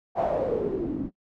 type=noise with low-pass filter sweep; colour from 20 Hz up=white; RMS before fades=-27 dBFS; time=0.15-1.11 s; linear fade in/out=50 ms; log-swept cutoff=750 to 240 Hz; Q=7.2; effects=noise-tail reverb RT60 0.1 s tail -22 dB re dry